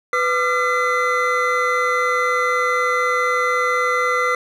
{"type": "tone cluster", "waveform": "triangle", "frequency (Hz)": [497.6, 1192, 1368, 2026], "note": ["B4", "D6", "F6", "B6"], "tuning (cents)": [13, 25, -36, 44], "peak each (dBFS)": -20, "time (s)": [0.13, 4.35], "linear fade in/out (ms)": 2, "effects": []}